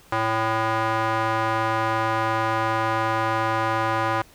square tone with band-pass filter, 111.4 Hz, A2, 22 cents sharp, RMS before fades -23 dBFS, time 0.12-4.22 s, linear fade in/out 5 ms, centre 1100 Hz, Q 1.6, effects pink hiss -52 dBFS RMS until 4.34 s

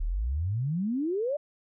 sine exponential sweep, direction up, 34.85 to 610 Hz, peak -26 dBFS, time 0-1.37 s, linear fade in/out 10 ms, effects none

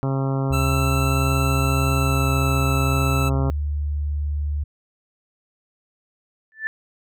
harmonic tone, 135.2 Hz, C#3, 43 cents flat, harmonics 1 / 2 / 3 / 4 / 5 / 6 / 7 / 8 / 9 / 10, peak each -21 / -27 / -31 / -33 / -35 / -37 / -38 / -39 / -40 / -41 dBFS, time 0.03-3.5 s, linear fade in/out 0 ms
sine tone, 73.42 Hz, D2, in tune, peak -21 dBFS, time 0.5-4.64 s, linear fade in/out 10 ms
25% pulse tone with pitch glide, 1331 to 1318 Hz, E6 to E6, +16 to -1 cents, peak -21 dBFS, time 0.52-3.3 s, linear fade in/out 20 ms, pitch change -17 cents, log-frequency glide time 1.94-2.33 s
sine tone with exponential growth, 1760 Hz, A6, in tune, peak -18 dBFS, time 6.52-6.67 s, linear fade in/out 0 ms, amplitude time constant 32 ms
effects none

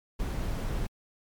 brown noise, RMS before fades -31 dBFS, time 0.19-0.87 s, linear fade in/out 10 ms, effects MP3 96 kbps

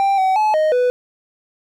triangle tone with pitch steps, 787 / 758 / 857 / 621 / 496 Hz, G5 / F#5 / A5 / D#5 / B4, +7 / +42 / -46 / -3 / +7 cents, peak -11 dBFS, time 0-0.9 s, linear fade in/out 0 ms, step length 180 ms, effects none

